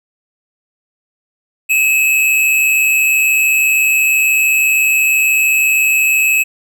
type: tone with amplitude modulation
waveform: square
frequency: 2579 Hz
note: E7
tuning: 39 cents flat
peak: -8 dBFS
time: 1.69-6.44 s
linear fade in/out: 20 ms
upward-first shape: sine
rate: 140 Hz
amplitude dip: 55%
effects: none